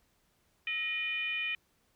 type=tone with frequency modulation; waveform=sine; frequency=2443 Hz; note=D#7; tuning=32 cents flat; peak=-31 dBFS; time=0.67-1.55 s; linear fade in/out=2 ms; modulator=570 Hz; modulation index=0.82; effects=pink hiss -72 dBFS RMS until 1.95 s